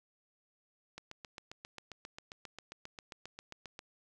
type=click train; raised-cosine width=0.2 ms; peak=-28 dBFS; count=22; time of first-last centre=0.98-3.791 s; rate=7.47 Hz; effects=none